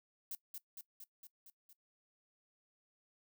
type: noise with echo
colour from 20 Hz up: violet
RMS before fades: -43 dBFS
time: 0.31-0.35 s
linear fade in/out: 2 ms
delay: 230 ms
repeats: 6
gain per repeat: -3 dB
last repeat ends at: 1.73 s
effects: noise-tail reverb RT60 0.1 s tail -19 dB re dry